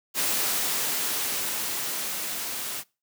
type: noise with level ramp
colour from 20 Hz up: white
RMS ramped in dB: -25 to -33 dBFS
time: 0.14-2.84 s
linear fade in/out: 50 ms
effects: noise-tail reverb RT60 0.3 s tail -24 dB re dry + high-pass 150 Hz 12 dB/octave

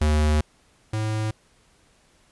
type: tone pair in turn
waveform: square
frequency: 75.9 / 108.55 Hz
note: D#2 / A2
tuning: -42 / -23 cents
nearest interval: tritone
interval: 619 cents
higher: second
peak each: -18 / -24 dBFS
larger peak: first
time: 0.01-0.41 / 0.93-1.31 s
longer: first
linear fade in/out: 5 ms
effects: pink hiss -60 dBFS RMS until 2.31 s + resampled to 24000 Hz

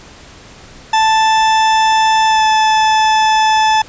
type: tone with pitch glide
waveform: 40% pulse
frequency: 880 to 870.9 Hz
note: A5 to A5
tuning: 0 to -18 cents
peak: -8 dBFS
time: 0.93-3.82 s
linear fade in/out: 5 ms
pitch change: -18 cents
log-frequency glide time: 2.27-2.43 s
effects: pink hiss -38 dBFS RMS until 3.88 s + resampled to 16000 Hz

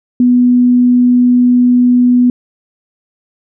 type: tone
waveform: sine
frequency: 246.5 Hz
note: B3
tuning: 3 cents flat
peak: -5 dBFS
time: 0.2-2.3 s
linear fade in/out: 2 ms
effects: none

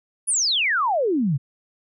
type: exponential sweep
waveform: sine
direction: down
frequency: 10548 to 125.1 Hz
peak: -18 dBFS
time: 0.27-1.38 s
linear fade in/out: 20 ms
effects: none

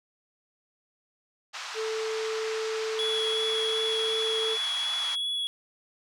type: band-pass noise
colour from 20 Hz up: pink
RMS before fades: -38 dBFS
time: 1.53-5.16 s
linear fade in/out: 20 ms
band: 900 to 6300 Hz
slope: 24 dB/octave
type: tone with pitch glide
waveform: triangle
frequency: 440.3 to 443.6 Hz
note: A4 to A4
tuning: +1 to +14 cents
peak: -27 dBFS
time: 1.74-4.58 s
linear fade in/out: 50 ms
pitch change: +13 cents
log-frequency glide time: 3.01-3.86 s
type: tone with vibrato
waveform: triangle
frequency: 3367 Hz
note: G#7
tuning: 23 cents sharp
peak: -26 dBFS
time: 2.99-5.47 s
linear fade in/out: 0 ms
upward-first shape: sine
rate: 2.7 Hz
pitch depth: 11 cents each way
effects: none

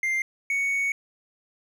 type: tone pair in turn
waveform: triangle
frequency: 2098 / 2226 Hz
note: C7 / C#7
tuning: +4 / +7 cents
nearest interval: minor second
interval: 103 cents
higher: second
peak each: -21 dBFS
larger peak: neither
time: 0.03-0.22 / 0.5-0.92 s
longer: second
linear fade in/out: 2 ms
effects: none

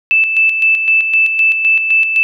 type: tone with tremolo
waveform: sine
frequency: 2637 Hz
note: E7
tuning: in tune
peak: -7 dBFS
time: 0.11-2.23 s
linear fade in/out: 0 ms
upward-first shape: square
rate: 3.9 Hz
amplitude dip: 50%
effects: none

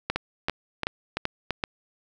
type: two click trains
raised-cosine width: 0.3 ms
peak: -10 / -9 dBFS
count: 5 / 5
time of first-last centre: 0.16-1.507 / 0.1-1.638 s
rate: 2.97 / 2.6 Hz
effects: none

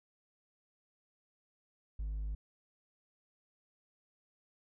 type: tone with hard clipping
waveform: sine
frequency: 51.91 Hz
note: G#1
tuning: in tune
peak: -36 dBFS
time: 1.99-2.35 s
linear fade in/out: 5 ms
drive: 2 dB
effects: none

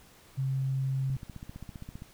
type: tone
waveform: sine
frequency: 133.8 Hz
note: C3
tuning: 39 cents sharp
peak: -27 dBFS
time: 0.37-1.17 s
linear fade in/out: 20 ms
type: click train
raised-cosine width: 5 ms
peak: -29 dBFS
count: 15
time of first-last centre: 1.1-2.021 s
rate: 15.2 Hz
effects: pink hiss -57 dBFS RMS until 2.13 s

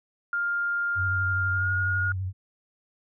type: tone with pitch glide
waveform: sine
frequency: 1403 to 1430.8 Hz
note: F6 to F6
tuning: +8 to +41 cents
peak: -24 dBFS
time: 0.33-2.12 s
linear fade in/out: 2 ms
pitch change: +33 cents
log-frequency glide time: 1.52-1.69 s
type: tone with vibrato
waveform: sine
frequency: 94 Hz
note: F#2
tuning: 28 cents sharp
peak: -27 dBFS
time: 0.95-2.33 s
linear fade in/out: 50 ms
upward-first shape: triangle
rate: 12 Hz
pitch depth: 62 cents each way
effects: none

